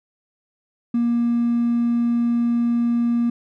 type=tone with hard clipping; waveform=triangle; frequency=236.5 Hz; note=A#3; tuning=25 cents sharp; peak=-17 dBFS; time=0.94-3.3 s; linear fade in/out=5 ms; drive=4 dB; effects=none